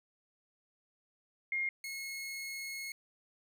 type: tone pair in turn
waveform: sine / sawtooth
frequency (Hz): 2131 / 2172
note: C7 / C#7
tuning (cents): +31 / -36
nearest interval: unison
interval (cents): 33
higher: second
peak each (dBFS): -31 / -36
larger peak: first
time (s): 1.52-1.69 / 1.84-2.92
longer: second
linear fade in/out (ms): 2
effects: none